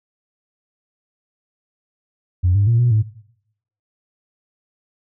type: tone with pitch steps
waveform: sine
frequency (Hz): 90.2 / 100.8 / 116.5 / 121.3 / 108.2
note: F#2 / G2 / A#2 / B2 / A2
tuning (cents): -44 / +49 / -1 / -31 / -29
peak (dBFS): -11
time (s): 2.43-3.03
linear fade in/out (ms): 20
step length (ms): 120
effects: noise-tail reverb RT60 0.8 s tail -21 dB re dry + tanh soft clip ceiling -8 dBFS